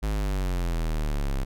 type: exponential sweep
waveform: square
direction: down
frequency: 53.8 to 32.7 Hz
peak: -25 dBFS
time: 0.02-1.45 s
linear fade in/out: 20 ms
effects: none